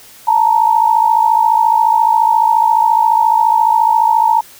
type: tone pair together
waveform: sine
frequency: 877.9 / 932.3 Hz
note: A5 / A#5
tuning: -4 / 0 cents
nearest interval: minor second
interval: 104 cents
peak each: -11 dBFS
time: 0.27-4.41 s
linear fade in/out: 10 ms
effects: white hiss -40 dBFS RMS until 4.59 s